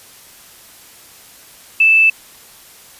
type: tone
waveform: sine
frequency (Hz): 2637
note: E7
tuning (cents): 0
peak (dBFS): -7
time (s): 1.8-2.1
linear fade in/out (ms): 5
effects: white hiss -42 dBFS RMS until 2.99 s + resampled to 32000 Hz